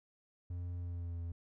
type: tone with pitch glide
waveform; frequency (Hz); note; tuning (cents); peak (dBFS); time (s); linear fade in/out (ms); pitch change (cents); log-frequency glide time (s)
triangle; 87.9 to 85; F2 to F2; +12 to -46; -36; 0.5-1.32; 5; -58; 0.78-1.2
effects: none